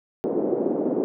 white band-pass noise, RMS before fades -24 dBFS, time 0.24-1.04 s, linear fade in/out 0 ms, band 250 to 460 Hz, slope 24 dB/octave, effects none

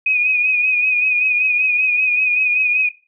sine tone with vibrato, 2489 Hz, D#7, in tune, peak -13 dBFS, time 0.06-2.89 s, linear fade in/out 5 ms, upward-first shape sine, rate 5.2 Hz, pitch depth 42 cents each way, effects noise-tail reverb RT60 0.3 s tail -17 dB re dry

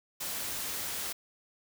white noise, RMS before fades -36 dBFS, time 0.2-1.13 s, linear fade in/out 10 ms, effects none

